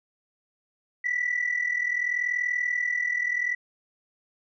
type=tone pair together; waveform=sine; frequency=1934.8 / 1975.5 Hz; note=B6 / B6; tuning=-36 / 0 cents; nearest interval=unison; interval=36 cents; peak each=-28 / -25 dBFS; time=1.04-3.55 s; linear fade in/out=10 ms; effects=tanh soft clip ceiling -18 dBFS